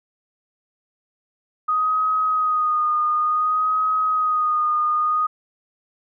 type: tone with vibrato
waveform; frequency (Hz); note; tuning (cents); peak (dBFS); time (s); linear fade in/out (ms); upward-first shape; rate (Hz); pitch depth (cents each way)
sine; 1244.5; D#6; 0; -17; 1.68-5.27; 10; sine; 0.56; 31
effects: none